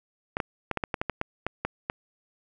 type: clicks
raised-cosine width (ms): 0.5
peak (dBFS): -12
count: 12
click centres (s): 0.369 / 0.402 / 0.713 / 0.773 / 0.838 / 0.942 / 1.015 / 1.097 / 1.214 / 1.466 / 1.65 / 1.899
effects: none